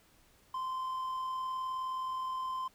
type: tone with amplitude modulation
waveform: triangle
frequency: 1037 Hz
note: C6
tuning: 16 cents flat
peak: -31 dBFS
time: 0.54-2.68 s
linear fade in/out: 5 ms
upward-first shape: sine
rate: 39.3 Hz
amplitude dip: 25%
effects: pink hiss -65 dBFS RMS until 2.74 s